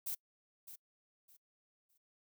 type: noise with echo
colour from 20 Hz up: violet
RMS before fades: -39 dBFS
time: 0.06-0.15 s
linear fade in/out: 10 ms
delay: 610 ms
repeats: 3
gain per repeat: -12 dB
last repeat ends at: 1.98 s
effects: noise-tail reverb RT60 0.1 s tail -25 dB re dry